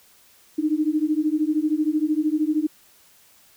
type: beating tone pair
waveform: sine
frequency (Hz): 300.5 / 313.5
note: D4 / D#4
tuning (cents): +40 / +13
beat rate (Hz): 13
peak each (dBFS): -22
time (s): 0.58-2.67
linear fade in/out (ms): 10
effects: white hiss -55 dBFS RMS until 3.56 s